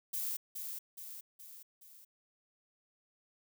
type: noise with echo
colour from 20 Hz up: violet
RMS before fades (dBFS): -37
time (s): 0.13-0.37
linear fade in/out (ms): 10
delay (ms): 420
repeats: 4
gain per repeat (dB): -5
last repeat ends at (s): 2.05
effects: none